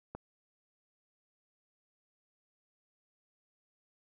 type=click; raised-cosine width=1 ms; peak=-27 dBFS; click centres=0.15 s; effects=none